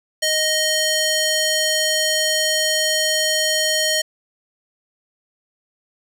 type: tone with band-pass filter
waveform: square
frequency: 622.3 Hz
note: D#5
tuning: in tune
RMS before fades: -19 dBFS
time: 0.22-4.02 s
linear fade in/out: 10 ms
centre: 5600 Hz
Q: 0.73
effects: none